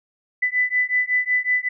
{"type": "beating tone pair", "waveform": "sine", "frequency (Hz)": [1993, 1998.4], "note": ["B6", "B6"], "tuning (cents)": [15, 20], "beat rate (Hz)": 5.4, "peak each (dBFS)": -21, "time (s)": [0.42, 1.69], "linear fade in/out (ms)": 10, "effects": []}